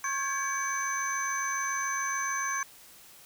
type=tone cluster; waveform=sine; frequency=1091 / 1600 / 1687 / 2278 / 6140 Hz; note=C#6 / G6 / G#6 / C#7 / G8; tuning=-28 / +35 / +27 / +47 / -37 cents; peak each=-32 / -36 / -37 / -38 / -33 dBFS; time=0.04-2.63 s; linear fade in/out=2 ms; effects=tanh soft clip ceiling -19 dBFS + white hiss -53 dBFS RMS until 3.25 s